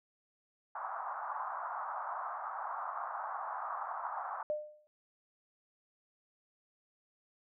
white band-pass noise, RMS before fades -40 dBFS, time 0.75-4.43 s, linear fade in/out 5 ms, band 710 to 1300 Hz, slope 48 dB/octave
sine tone with exponential decay, 603 Hz, D5, 46 cents sharp, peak -29 dBFS, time 4.5-4.87 s, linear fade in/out 0 ms, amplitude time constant 79 ms
effects none

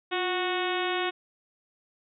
harmonic tone with a mistuned harmonic, 367.5 Hz, F#4, 12 cents flat, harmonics 1 / 2 / 3 / 4 / 5 / 6 / 7 / 8 / 9 / 10, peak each -30 / -33 / -35 / -36 / -37 / -38 / -38 / -39 / -40 / -40 dBFS, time 0.11-1.11 s, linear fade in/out 20 ms, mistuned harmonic 1, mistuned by -58 cents, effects none

